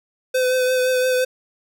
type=tone with vibrato; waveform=square; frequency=509 Hz; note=C5; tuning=48 cents flat; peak=-17 dBFS; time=0.34-1.25 s; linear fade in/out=10 ms; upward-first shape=triangle; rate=5.8 Hz; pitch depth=24 cents each way; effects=none